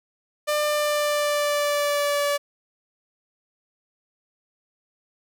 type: tone with pitch glide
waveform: sawtooth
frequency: 597 to 575.7 Hz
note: D5 to D5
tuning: +28 to -35 cents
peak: -17 dBFS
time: 0.47-2.38 s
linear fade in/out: 20 ms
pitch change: -63 cents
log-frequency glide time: 0.64-2.24 s
effects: none